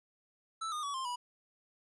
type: tone with pitch steps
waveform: square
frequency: 1318.5 / 1223.1 / 1134.6 / 1052.6 / 976.4 Hz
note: E6 / D#6 / C#6 / C6 / B5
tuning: 0 / -30 / +40 / +10 / -20 cents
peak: -36 dBFS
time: 0.61-1.16 s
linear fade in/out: 10 ms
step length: 110 ms
effects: resampled to 24000 Hz + 12-bit